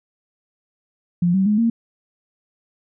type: tone with pitch steps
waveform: sine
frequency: 174.61 / 191.52 / 210.1 / 230.4 Hz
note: F3 / G3 / G#3 / A#3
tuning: 0 / -40 / +20 / -20 cents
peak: -14 dBFS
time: 1.22-1.7 s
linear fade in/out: 5 ms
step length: 120 ms
effects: none